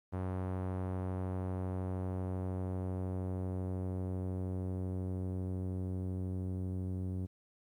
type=tone with low-pass filter sweep; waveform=sawtooth; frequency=92.8 Hz; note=F#2; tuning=6 cents sharp; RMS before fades=-37 dBFS; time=0.12-7.27 s; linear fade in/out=20 ms; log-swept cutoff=1100 to 300 Hz; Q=0.89; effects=12-bit